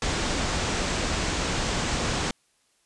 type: low-pass noise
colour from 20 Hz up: pink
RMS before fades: -27 dBFS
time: 0.02-2.31 s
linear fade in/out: 2 ms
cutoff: 8100 Hz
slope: 48 dB/octave
effects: white hiss -67 dBFS RMS until 2.85 s + resampled to 24000 Hz